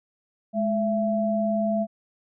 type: tone pair together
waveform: sine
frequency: 211 / 670 Hz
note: G#3 / E5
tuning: +28 / +28 cents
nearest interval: octave + minor sixth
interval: 2000 cents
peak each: -24 dBFS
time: 0.53-1.87 s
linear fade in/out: 50 ms
effects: none